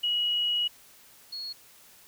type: tone pair in turn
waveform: sine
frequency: 2909 / 4330 Hz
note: F#7 / C#8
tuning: -30 / -41 cents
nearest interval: perfect fifth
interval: 689 cents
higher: second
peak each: -24 / -34 dBFS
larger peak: first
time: 0.03-0.68 / 1.32-1.53 s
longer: first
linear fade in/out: 10 ms
effects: white hiss -55 dBFS RMS until 2.07 s